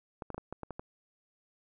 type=clicks; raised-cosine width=1 ms; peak=-25 dBFS; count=8; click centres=0.222 / 0.303 / 0.345 / 0.38 / 0.526 / 0.633 / 0.707 / 0.795 s; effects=none